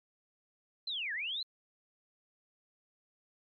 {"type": "linear two-way sweep", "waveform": "sine", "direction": "down then up", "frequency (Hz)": [4167, 1622, 4167], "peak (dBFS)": -34, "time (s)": [0.87, 1.43], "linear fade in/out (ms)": 5, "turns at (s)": 1.13, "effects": ["MP3 64 kbps"]}